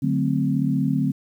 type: chord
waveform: sine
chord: D dominant seventh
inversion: none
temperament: equal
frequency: 146.83 / 185 / 220 / 261.6 Hz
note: D3 / F#3 / A3 / C4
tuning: 0 / 0 / 0 / 0 cents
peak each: -23 / -26 / -26 / -23 dBFS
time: 0.02-1.12 s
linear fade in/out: 10 ms
effects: 9-bit